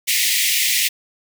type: high-pass noise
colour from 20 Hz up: pink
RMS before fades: -18 dBFS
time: 0.07-0.89 s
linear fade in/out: 20 ms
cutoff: 1900 Hz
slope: 96 dB/octave
effects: none